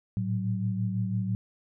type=tone cluster; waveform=sine; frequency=111 / 117 / 187.3 Hz; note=A2 / A#2 / F#3; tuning=+16 / +7 / +21 cents; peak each=-29 / -35 / -30 dBFS; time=0.17-1.35 s; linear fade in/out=0 ms; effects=none